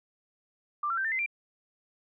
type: tone with pitch steps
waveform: sine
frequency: 1183 / 1358.9 / 1561 / 1793.1 / 2060 / 2366 Hz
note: D6 / F6 / G6 / A6 / C7 / D7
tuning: +12 / -48 / -8 / +32 / -28 / +12 cents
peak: -27 dBFS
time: 0.83-1.262 s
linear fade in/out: 5 ms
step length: 72 ms
effects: none